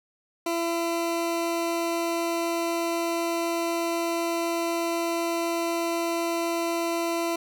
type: tone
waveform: 20% pulse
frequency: 337 Hz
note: E4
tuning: 38 cents sharp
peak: -20 dBFS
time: 0.46-7.36 s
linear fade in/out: 5 ms
effects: none